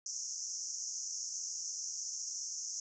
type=band-pass noise; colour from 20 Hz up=pink; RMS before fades=-41 dBFS; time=0.06-2.8 s; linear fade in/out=2 ms; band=5500 to 6800 Hz; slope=96 dB/octave; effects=none